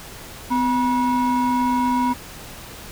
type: ring-modulated tone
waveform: triangle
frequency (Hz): 609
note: D#5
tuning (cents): -37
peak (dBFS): -12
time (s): 0.5-2.14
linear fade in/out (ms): 20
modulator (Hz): 356
effects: pink hiss -38 dBFS RMS until 2.91 s